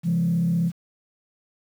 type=tone with frequency modulation; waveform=sine; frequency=170 Hz; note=F3; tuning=46 cents flat; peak=-18 dBFS; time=0.03-0.72 s; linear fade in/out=50 ms; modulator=35.7 Hz; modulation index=0.58; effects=tanh soft clip ceiling -14 dBFS + 8-bit